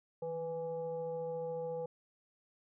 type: tone with frequency modulation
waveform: sine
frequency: 495.5 Hz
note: B4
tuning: 6 cents sharp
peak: -36 dBFS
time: 0.22-1.86 s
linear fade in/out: 5 ms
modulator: 335 Hz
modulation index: 0.55
effects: none